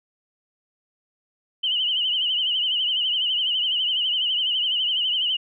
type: tone with vibrato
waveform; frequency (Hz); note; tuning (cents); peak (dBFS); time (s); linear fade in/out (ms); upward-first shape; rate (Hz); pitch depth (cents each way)
sine; 2988; F#7; +16; -20; 1.63-5.37; 10; triangle; 12; 100
effects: none